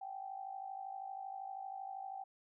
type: tone with amplitude modulation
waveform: sine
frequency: 776 Hz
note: G5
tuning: 18 cents flat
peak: -39 dBFS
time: 0.01-2.24 s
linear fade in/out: 10 ms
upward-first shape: sine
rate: 52.7 Hz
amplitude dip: 75%
effects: none